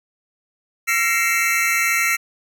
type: tone cluster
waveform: square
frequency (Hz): 1356 / 1883 / 2105 / 2274 / 2662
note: E6 / A#6 / C7 / C#7 / E7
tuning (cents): +49 / +17 / +10 / +44 / +16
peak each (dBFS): -25 / -25 / -22 / -24 / -25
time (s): 0.87-2.17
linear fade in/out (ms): 20
effects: none